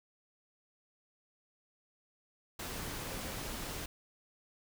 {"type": "tone in noise", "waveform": "sine", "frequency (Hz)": 532, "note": "C5", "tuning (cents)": 29, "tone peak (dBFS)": -51, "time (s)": [3.08, 3.32], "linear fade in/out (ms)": 5, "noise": "pink", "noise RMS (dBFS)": -41, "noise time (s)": [2.59, 3.86], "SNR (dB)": -13, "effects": []}